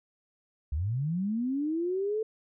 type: linear sweep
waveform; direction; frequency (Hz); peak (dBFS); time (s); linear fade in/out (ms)
sine; up; 65.41 to 444.7; -27; 0.72-2.23; 5
effects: none